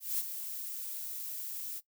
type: noise with ADSR envelope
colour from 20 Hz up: violet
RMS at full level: -31 dBFS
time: 0-1.81 s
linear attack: 190 ms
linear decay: 29 ms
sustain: -9 dB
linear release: 35 ms
effects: noise-tail reverb RT60 0.1 s tail -18 dB re dry